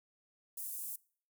pink high-pass noise, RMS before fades -42 dBFS, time 0.57-0.96 s, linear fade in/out 5 ms, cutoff 9400 Hz, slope 24 dB/octave, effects noise-tail reverb RT60 0.5 s tail -24 dB re dry

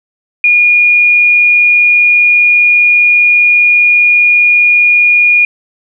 sine tone, 2435 Hz, D#7, 38 cents flat, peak -4 dBFS, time 0.44-5.45 s, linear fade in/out 2 ms, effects none

